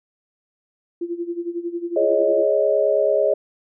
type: tone with tremolo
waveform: sine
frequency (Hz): 343.6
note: F4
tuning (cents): -28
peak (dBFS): -21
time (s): 1.01-2.45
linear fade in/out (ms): 5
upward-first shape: sine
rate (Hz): 11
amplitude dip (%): 80
type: chord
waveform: sine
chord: Ab suspended fourth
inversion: none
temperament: just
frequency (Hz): 415.3 / 553.7 / 623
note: Ab4 / Db5 / Eb5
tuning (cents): 0 / -2 / +2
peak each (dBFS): -21 / -19 / -19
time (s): 1.96-3.34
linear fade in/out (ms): 5
effects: none